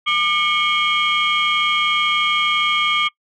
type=tone cluster; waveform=sine; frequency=1201 / 2197 / 2361 / 2953 / 3226 Hz; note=D6 / C#7 / D7 / F#7 / G7; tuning=+38 / -16 / +9 / -4 / +49 cents; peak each=-19 / -19 / -28 / -26 / -19 dBFS; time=0.06-3.09 s; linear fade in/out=20 ms; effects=noise-tail reverb RT60 0.1 s tail -24 dB re dry + tanh soft clip ceiling -8 dBFS